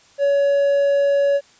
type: tone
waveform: triangle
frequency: 563 Hz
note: C#5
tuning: 27 cents sharp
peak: -12 dBFS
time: 0.18-1.41 s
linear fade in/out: 50 ms
effects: white hiss -52 dBFS RMS until 1.59 s + resampled to 16000 Hz